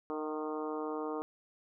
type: harmonic tone with a mistuned harmonic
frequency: 153.6 Hz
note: D#3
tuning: 22 cents flat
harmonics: 2 / 3 / 4 / 5 / 6 / 7 / 8 / 9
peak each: -39 / -38 / -46 / -45 / -46 / -46 / -46 / -58 dBFS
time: 0.1-1.22 s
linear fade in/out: 0 ms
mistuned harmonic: 4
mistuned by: +32 cents
effects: none